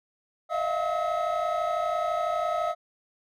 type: tone cluster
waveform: triangle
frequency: 621 / 675 / 707 / 1283 Hz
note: D#5 / E5 / F5 / E6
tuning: -3 / +41 / +21 / -47 cents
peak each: -28 dBFS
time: 0.49-2.75 s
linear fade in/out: 50 ms
effects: tanh soft clip ceiling -17 dBFS